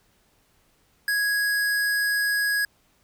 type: tone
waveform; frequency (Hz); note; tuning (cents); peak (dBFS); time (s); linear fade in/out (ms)
square; 1661.2; G#6; 0; -22; 1.08-2.65; 2
effects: pink hiss -64 dBFS RMS until 3.03 s